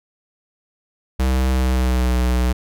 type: tone with pitch glide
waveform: square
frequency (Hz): 64.6 to 61.97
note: C2 to B1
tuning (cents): -21 to +7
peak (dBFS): -16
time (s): 1.19-2.53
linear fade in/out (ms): 10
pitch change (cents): -72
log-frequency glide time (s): 1.55-2.15
effects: none